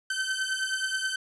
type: beating tone pair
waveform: sawtooth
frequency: 1533 / 1542.4 Hz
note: G6 / G6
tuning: -39 / -28 cents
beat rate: 9.4 Hz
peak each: -27 / -27 dBFS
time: 0.1-1.16 s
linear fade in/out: 5 ms
effects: resampled to 24000 Hz